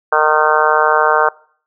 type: harmonic tone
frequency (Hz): 153.6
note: D#3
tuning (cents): -22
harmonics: 3 / 4 / 5 / 6 / 7 / 8 / 9 / 10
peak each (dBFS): -18 / -18 / -18 / -18 / -18 / -18 / -18 / -18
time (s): 0.12-1.29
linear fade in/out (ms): 5
effects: noise-tail reverb RT60 0.5 s tail -23 dB re dry